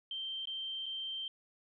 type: tone with dropouts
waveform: sine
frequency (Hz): 3136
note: G7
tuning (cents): 0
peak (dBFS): -37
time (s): 0.11-1.28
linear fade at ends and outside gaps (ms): 2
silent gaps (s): 0.455-0.472 / 0.859-0.863
effects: none